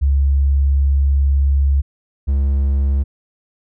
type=tone pair in turn; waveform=sine / triangle; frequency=69.3 / 68.86 Hz; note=C#2 / C#2; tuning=0 / -11 cents; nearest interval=unison; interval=11 cents; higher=first; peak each=-11 dBFS; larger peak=neither; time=0.01-1.82 / 2.27-3.04 s; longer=first; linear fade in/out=20 ms; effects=none